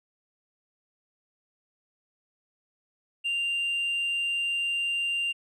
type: tone with tanh clipping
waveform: triangle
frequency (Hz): 2786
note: F7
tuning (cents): -5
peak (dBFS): -26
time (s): 3.24-5.33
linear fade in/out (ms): 20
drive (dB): 6
effects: none